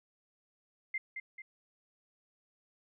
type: tone with echo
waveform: sine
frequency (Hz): 2093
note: C7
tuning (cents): 0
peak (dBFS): -32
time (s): 0.94-0.98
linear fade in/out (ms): 5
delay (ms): 220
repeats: 2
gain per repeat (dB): -6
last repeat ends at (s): 1.42
effects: none